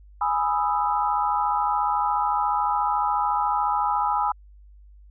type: chord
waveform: sine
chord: E major seventh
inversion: first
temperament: equal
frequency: 830.6 / 987.8 / 1244.5 / 1318.5 Hz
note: G#5 / B5 / D#6 / E6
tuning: 0 / 0 / 0 / 0 cents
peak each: -24 / -25 / -28 / -29 dBFS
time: 0.21-4.32 s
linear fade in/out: 5 ms
effects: added 50 Hz sine -46 dBFS peak until 5.1 s